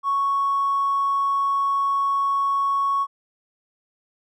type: tone with tanh clipping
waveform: triangle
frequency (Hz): 1108.7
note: C#6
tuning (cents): 0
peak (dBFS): -18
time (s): 0.03-3.07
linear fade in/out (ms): 50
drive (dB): 1
effects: none